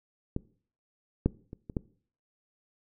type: clicks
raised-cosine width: 3 ms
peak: -17 / -10 / -28 / -27 / -16 dBFS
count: 5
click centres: 0.364 / 1.26 / 1.531 / 1.698 / 1.768 s
effects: noise-tail reverb RT60 0.5 s tail -21 dB re dry